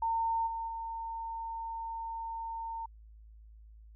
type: tone with level steps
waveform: sine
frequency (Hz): 910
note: A#5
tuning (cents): -42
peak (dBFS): -28 / -34 / -36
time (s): 0.02-2.86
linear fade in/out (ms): 5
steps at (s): 0.46 / 0.67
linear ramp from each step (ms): 20
effects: added 54 Hz sine -51 dBFS peak until 3.95 s